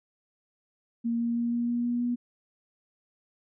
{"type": "tone with pitch steps", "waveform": "sine", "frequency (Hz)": [233.1, 234.6, 236.1, 237.6, 239.1, 240.6, 242.2], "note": ["A#3", "A#3", "A#3", "A#3", "A#3", "B3", "B3"], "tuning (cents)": [0, 11, 22, 33, 44, -45, -34], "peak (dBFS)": -25, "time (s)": [1.04, 2.16], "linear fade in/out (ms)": 20, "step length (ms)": 160, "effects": []}